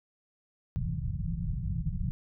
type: low-pass noise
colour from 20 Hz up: white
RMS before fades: -32 dBFS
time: 0.76-2.11 s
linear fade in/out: 0 ms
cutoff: 180 Hz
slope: 96 dB/octave
effects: none